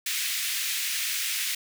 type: high-pass noise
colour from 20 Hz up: pink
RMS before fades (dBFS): -29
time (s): 0.06-1.55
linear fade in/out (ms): 5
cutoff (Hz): 2000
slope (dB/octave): 24
effects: none